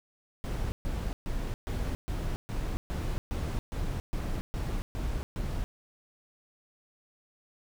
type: noise bursts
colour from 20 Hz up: brown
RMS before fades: -32 dBFS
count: 13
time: 0.44-5.64 s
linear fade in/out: 0 ms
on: 280 ms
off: 130 ms
effects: none